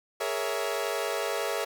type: chord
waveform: sawtooth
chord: A# half-diminished seventh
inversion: third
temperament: equal with one note detuned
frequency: 415.3 / 466.2 / 560.5 / 659.3 Hz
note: G#4 / A#4 / C#5 / E5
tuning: 0 / 0 / +19 / 0 cents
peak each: -30 dBFS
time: 0.2-1.65 s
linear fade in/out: 10 ms
effects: none

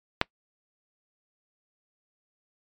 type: click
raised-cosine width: 0.3 ms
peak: -4 dBFS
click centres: 0.214 s
effects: noise-tail reverb RT60 0.1 s tail -24 dB re dry + MP3 96 kbps

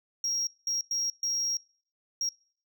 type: tone bursts at uneven times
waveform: sine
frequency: 5610 Hz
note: F8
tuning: 7 cents sharp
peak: -24 dBFS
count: 5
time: 0.24-0.47 / 0.67-0.81 / 0.91-1.1 / 1.23-1.57 / 2.21-2.29 s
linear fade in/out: 2 ms
effects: noise-tail reverb RT60 0.5 s tail -25 dB re dry + tanh soft clip ceiling -26 dBFS

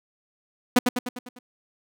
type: tone with echo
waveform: sawtooth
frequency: 247.3 Hz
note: B3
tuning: 3 cents sharp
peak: -9 dBFS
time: 0.76-0.79 s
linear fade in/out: 5 ms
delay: 100 ms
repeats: 6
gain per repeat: -5 dB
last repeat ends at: 1.39 s
effects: none

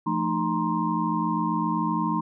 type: tone cluster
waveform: sine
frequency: 171.7 / 219.7 / 306.8 / 938 / 1051 Hz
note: F3 / A3 / D#4 / A#5 / C6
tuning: -29 / -2 / -24 / +11 / +7 cents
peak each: -29 dBFS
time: 0.06-2.21 s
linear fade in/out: 10 ms
effects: none

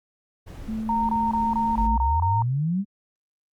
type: noise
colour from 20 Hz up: brown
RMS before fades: -37 dBFS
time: 0.46-1.88 s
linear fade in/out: 20 ms
type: tone with pitch glide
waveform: sine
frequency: 220 to 221.8 Hz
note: A3 to A3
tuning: 0 to +14 cents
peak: -26 dBFS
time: 0.68-1.97 s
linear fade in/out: 10 ms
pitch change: +14 cents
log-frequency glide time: 1.36-1.82 s
type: tone bursts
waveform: sine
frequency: 922 Hz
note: A#5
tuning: 19 cents flat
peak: -21 dBFS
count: 7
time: 0.89-2.422 s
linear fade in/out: 2 ms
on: 200 ms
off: 22 ms
type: exponential sweep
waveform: sine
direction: up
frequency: 45.45 to 207.7 Hz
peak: -21 dBFS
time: 1.75-2.85 s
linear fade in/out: 50 ms
effects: Opus 48 kbps

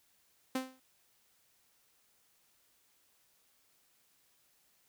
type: tone with exponential decay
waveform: sawtooth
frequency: 260 Hz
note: C4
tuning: 11 cents flat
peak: -26 dBFS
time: 0.55-0.8 s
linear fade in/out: 5 ms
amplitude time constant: 53 ms
effects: white hiss -71 dBFS RMS until 4.88 s

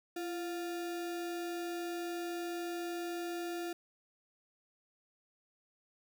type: tone with sample-and-hold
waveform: sine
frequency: 341.9 Hz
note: F4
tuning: 37 cents flat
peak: -36 dBFS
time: 0.16-3.73 s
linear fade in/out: 5 ms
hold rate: 1050 Hz
effects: none

